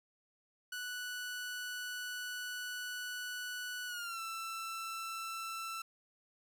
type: tone with pitch glide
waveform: sawtooth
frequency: 1480 to 1333.9 Hz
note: F#6 to E6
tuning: 0 to +20 cents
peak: -36 dBFS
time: 0.72-5.82 s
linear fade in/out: 5 ms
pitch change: -180 cents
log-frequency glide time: 3.87-4.2 s
effects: 11-bit